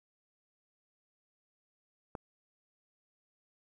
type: click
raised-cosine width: 1 ms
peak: -25 dBFS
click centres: 2.152 s
effects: 10-bit